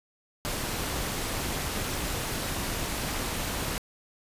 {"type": "noise with amplitude modulation", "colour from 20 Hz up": "pink", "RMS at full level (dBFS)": -29, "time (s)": [0.45, 3.78], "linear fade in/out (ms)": 0, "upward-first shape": "sine", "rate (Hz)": 229, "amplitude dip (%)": 50, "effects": ["resampled to 32000 Hz"]}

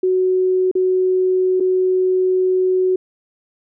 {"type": "tone with dropouts", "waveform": "sine", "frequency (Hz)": 370.9, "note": "F#4", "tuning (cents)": 4, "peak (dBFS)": -13, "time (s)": [0.03, 2.96], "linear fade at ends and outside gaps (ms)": 5, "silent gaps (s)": [[0.714, 0.752], [1.6, 1.605]], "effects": []}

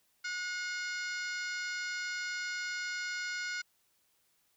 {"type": "harmonic tone with a mistuned harmonic", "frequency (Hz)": 717, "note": "F5", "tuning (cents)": 45, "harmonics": [2, 3, 4, 5, 6, 7, 8, 9, 10], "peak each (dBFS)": [-37, -41, -50, -52, -46, -46, -49, -58, -52], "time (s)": [0.24, 3.62], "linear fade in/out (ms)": 10, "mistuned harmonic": 2, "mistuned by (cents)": 27, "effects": ["white hiss -73 dBFS RMS until 4.56 s"]}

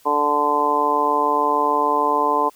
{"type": "harmonic tone", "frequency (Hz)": 146.83, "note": "D3", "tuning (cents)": 0, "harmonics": [2, 3, 4, 5, 6, 7], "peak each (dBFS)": [-28, -24, -27, -27, -21, -19], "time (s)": [0.05, 2.5], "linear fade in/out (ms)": 20, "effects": ["white hiss -53 dBFS RMS until 2.55 s"]}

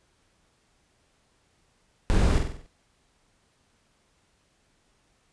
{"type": "noise with echo", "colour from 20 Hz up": "brown", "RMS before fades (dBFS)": -22, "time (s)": [2.1, 2.38], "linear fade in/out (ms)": 0, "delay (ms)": 47, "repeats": 6, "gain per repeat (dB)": -5, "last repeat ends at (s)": 2.662, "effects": ["pink hiss -67 dBFS RMS until 5.32 s", "resampled to 22050 Hz"]}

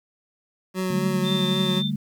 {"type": "tone with vibrato", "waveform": "25% pulse", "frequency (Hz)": 185, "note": "F#3", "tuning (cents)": 0, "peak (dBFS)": -20, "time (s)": [0.74, 1.83], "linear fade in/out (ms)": 50, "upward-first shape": "triangle", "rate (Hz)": 3.8, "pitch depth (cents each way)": 21}
{"type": "chord", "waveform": "sine", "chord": "D suspended fourth", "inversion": "none", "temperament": "equal", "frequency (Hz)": [146.83, 196, 220], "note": ["D3", "G3", "A3"], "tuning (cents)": [0, 0, 0], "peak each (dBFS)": [-28, -27, -28], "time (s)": [0.9, 1.96], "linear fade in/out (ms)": 5}
{"type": "tone", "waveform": "sine", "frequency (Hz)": 3571, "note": "A7", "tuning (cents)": 25, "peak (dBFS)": -26, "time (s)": [1.23, 1.91], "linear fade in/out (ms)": 50}
{"effects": ["9-bit"]}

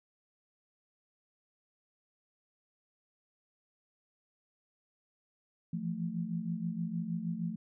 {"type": "tone cluster", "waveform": "sine", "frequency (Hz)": [166.6, 173, 221], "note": ["E3", "F3", "A3"], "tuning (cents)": [19, -16, 8], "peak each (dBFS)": [-39, -36, -38], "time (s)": [5.73, 7.56], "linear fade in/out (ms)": 5, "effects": []}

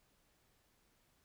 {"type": "silence", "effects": ["pink hiss -74 dBFS RMS until 1.24 s"]}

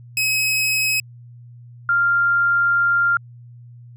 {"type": "tone pair in turn", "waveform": ["sawtooth", "sine"], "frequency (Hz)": [2552, 1393.9], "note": ["D#7", "F6"], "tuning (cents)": [43, -4], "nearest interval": "minor seventh", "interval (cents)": 1047, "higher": "first", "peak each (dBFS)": -14, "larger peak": "neither", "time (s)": [[0.17, 1], [1.89, 3.17]], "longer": "second", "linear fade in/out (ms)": 2, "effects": ["added 120 Hz sine -39 dBFS peak until 3.96 s"]}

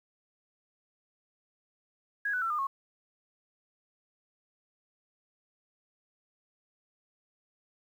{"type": "tone with pitch steps", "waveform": "sine", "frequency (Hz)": [1654, 1490.7, 1343.5, 1210.8, 1091.2], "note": ["G#6", "F#6", "E6", "D#6", "C#6"], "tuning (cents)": [-8, 12, 33, -48, -28], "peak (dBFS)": -28, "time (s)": [2.25, 2.67], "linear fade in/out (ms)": 5, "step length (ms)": 84, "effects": ["10-bit"]}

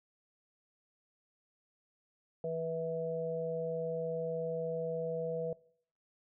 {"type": "harmonic tone", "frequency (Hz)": 163.3, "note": "E3", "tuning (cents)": -16, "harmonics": [1, 3, 4], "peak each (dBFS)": [-42, -35, -40], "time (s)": [2.44, 5.53], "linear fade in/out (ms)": 2, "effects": ["noise-tail reverb RT60 0.6 s tail -22 dB re dry"]}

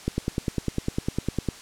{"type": "click train", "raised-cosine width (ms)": 3, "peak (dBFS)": -11, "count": 15, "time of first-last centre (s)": [0.08, 1.487], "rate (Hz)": 9.95, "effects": ["white hiss -44 dBFS RMS until 1.61 s", "low-pass 8000 Hz 12 dB/octave"]}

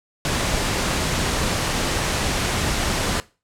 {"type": "noise", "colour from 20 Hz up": "pink", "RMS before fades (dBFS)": -22, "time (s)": [0.25, 3.2], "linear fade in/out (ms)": 0, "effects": ["noise-tail reverb RT60 0.3 s tail -19 dB re dry", "low-pass 9000 Hz 12 dB/octave"]}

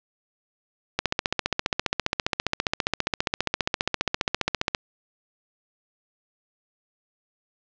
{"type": "click train", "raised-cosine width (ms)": 0.2, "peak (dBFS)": -4, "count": 57, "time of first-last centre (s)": [0.99, 4.748], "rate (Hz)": 14.9, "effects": ["low-pass 5000 Hz 12 dB/octave"]}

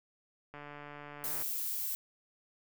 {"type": "click train", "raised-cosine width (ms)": 0.5, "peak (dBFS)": -32, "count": 130, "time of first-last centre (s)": [0.54, 1.424], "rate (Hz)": 146}
{"type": "noise", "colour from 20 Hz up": "violet", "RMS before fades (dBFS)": -36, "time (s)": [1.24, 1.95], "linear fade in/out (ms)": 0}
{"effects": []}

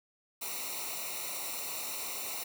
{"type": "noise with comb filter", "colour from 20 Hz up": "white", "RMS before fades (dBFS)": -38, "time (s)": [0.41, 2.44], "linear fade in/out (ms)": 10, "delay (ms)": 0.61, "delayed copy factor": -0.85, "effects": []}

